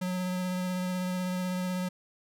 square tone with vibrato, 182.6 Hz, F#3, 23 cents flat, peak -30 dBFS, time 0.01-1.89 s, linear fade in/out 10 ms, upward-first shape triangle, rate 16 Hz, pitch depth 17 cents each way, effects none

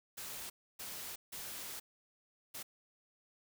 white noise bursts at uneven times, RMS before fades -45 dBFS, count 4, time 0.17-0.5 / 0.79-1.16 / 1.32-1.8 / 2.54-2.63 s, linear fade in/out 10 ms, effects none

